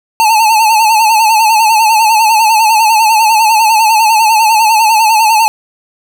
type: tone with vibrato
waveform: square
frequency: 880 Hz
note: A5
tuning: in tune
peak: -6 dBFS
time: 0.2-5.48 s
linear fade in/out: 0 ms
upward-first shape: sine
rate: 10 Hz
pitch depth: 74 cents each way
effects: none